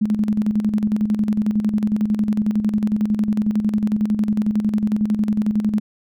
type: tone with tremolo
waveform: sine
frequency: 211.9 Hz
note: G#3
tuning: 35 cents sharp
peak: -14 dBFS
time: 0.01-5.8 s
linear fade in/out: 10 ms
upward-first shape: square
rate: 11 Hz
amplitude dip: 60%
effects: none